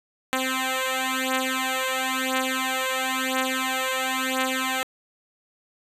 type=beating tone pair; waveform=5% pulse; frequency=260 / 260.98 Hz; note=C4 / C4; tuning=-11 / -4 cents; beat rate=0.98 Hz; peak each=-15 dBFS; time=0.33-4.83 s; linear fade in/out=0 ms; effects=resampled to 32000 Hz